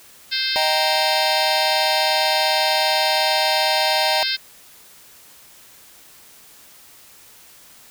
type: harmonic tone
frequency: 523.3 Hz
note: C5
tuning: in tune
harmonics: 3 / 4 / 5 / 6 / 7 / 8 / 9 / 10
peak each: -29 / -30 / -30 / -30 / -26 / -26 / -27 / -29 dBFS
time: 0.31-4.37 s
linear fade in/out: 20 ms
type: chord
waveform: square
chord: Eb major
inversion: none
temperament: just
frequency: 622.3 / 777.8 / 933.4 Hz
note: Eb5 / G5 / Bb5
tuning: 0 / -14 / +2 cents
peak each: -24 / -24 / -25 dBFS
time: 0.56-4.23 s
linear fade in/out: 0 ms
effects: white hiss -47 dBFS RMS until 7.9 s